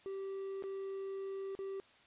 triangle tone with dropouts, 388.9 Hz, G4, 14 cents flat, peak -37 dBFS, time 0.06-1.8 s, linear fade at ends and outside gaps 0 ms, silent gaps 0.624-0.638 / 1.551-1.59 s, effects white hiss -64 dBFS RMS until 2.06 s + resampled to 8000 Hz

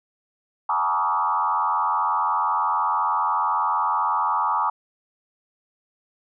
sine tone with frequency modulation, 1046.5 Hz, C6, in tune, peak -19 dBFS, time 0.69-4.7 s, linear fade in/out 5 ms, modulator 86 Hz, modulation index 2.6, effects none

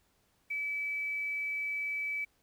sine tone with quantisation, 2299 Hz, D7, 37 cents flat, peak -32 dBFS, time 0.5-2.25 s, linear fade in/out 10 ms, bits 10, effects pink hiss -72 dBFS RMS until 2.42 s

